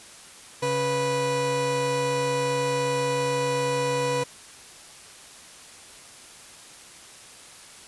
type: tone pair together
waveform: 30% pulse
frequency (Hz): 138.59 / 491.7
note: C#3 / B4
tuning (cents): 0 / -8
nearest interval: octave + minor seventh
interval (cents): 2192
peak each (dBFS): -28 / -21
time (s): 0.62-4.24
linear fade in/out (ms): 10
effects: white hiss -46 dBFS RMS until 7.87 s + resampled to 24000 Hz